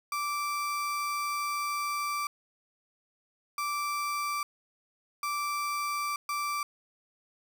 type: tone bursts at uneven times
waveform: 35% pulse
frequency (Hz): 1169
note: D6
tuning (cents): -8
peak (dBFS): -28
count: 4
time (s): 0.12-2.27 / 3.58-4.43 / 5.23-6.16 / 6.29-6.63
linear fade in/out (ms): 2
effects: none